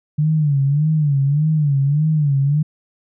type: tone with vibrato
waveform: sine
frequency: 146.83 Hz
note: D3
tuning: in tune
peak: -13 dBFS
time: 0.18-2.63 s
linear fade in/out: 10 ms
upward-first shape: sine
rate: 1.7 Hz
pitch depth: 120 cents each way
effects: none